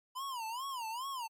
square tone with vibrato, 987.8 Hz, B5, in tune, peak -38 dBFS, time 0.15-1.28 s, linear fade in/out 20 ms, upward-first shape sine, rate 2.4 Hz, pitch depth 200 cents each way, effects MP3 64 kbps

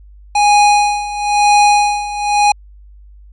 square tone with tremolo, 826 Hz, G#5, 10 cents flat, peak -7 dBFS, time 0.35-2.52 s, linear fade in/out 5 ms, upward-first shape sine, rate 1 Hz, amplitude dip 80%, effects added 50 Hz sine -37 dBFS peak until 3.32 s + resampled to 22050 Hz

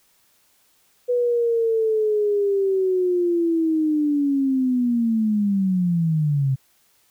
sine linear sweep, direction down, 493.2 to 130.4 Hz, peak -17 dBFS, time 1.08-6.56 s, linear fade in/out 20 ms, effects white hiss -61 dBFS RMS until 7.1 s

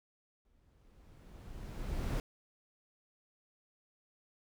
brown noise with exponential growth, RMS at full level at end -32 dBFS, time 0.45-2.2 s, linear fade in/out 1 ms, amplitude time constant 380 ms, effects none

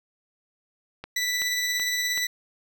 click train, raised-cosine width 0.3 ms, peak -20 dBFS, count 4, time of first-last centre 1.04-2.176 s, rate 2.64 Hz
20% pulse tone with tremolo, 1975.5 Hz, B6, in tune, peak -18 dBFS, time 1.16-2.27 s, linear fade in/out 5 ms, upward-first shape sine, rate 17 Hz, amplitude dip 25%
effects none

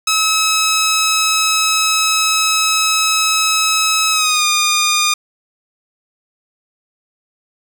10% pulse tone with pitch glide, 1289 to 1216.7 Hz, E6 to D#6, -39 to -39 cents, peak -4 dBFS, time 0.07-5.14 s, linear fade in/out 5 ms, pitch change -100 cents, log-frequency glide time 4.11-4.45 s, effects none

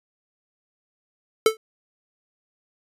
square tone with exponential decay, 440 Hz, A4, in tune, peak -10 dBFS, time 1.46-1.57 s, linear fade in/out 2 ms, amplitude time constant 23 ms, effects resampled to 32000 Hz

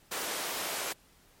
pink high-pass noise, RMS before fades -35 dBFS, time 0.11-0.93 s, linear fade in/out 10 ms, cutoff 450 Hz, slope 12 dB/octave, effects pink hiss -62 dBFS RMS until 1.4 s + MP3 64 kbps

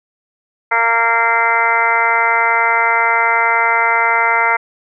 harmonic tone, 230.5 Hz, A#3, 19 cents flat, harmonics 2 / 3 / 4 / 5 / 6 / 7 / 8 / 9 / 10, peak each -26 / -22 / -16 / -25 / -17 / -25 / -25 / -16 / -28 dBFS, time 0.71-4.57 s, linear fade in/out 10 ms, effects none

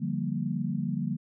sine chord, G minor seventh, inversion second, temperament equal, 146.83 / 174.61 / 196 / 233.1 Hz, D3 / F3 / G3 / Bb3, 0 / 0 / 0 / 0 cents, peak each -33 dBFS, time 0-1.17 s, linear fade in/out 20 ms, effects none

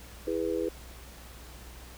sine chord, E major, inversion none, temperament just, 329.6 / 412 / 494.4 Hz, E4 / G#4 / B4, 0 / -14 / +2 cents, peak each -32 dBFS, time 0.27-0.69 s, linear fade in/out 5 ms, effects added 60 Hz sine -47 dBFS peak until 1.97 s + pink hiss -50 dBFS RMS until 1.97 s

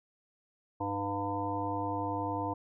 harmonic tone with a mistuned harmonic, 100.6 Hz, G2, 45 cents sharp, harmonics 1 / 3 / 5 / 7 / 9 / 10, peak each -39 / -37 / -40 / -39 / -36 / -40 dBFS, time 0.8-2.54 s, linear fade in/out 10 ms, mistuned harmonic 5, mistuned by -29 cents, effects none

